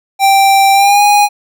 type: tone with pitch glide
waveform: square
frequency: 784 to 823 Hz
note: G5 to G#5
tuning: 0 to -16 cents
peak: -6 dBFS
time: 0.19-1.29 s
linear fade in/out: 50 ms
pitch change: +84 cents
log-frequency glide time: 0.73-1.02 s
effects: none